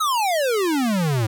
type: exponential sweep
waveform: square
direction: down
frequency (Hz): 1318.5 to 104.9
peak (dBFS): -19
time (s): 0-1.27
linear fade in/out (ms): 10
effects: none